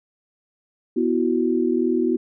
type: chord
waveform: sine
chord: B suspended fourth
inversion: none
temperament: equal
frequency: 246.9 / 329.6 / 370 Hz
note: B3 / E4 / F#4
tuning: 0 / 0 / 0 cents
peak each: -22 dBFS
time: 0.96-2.17 s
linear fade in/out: 10 ms
effects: none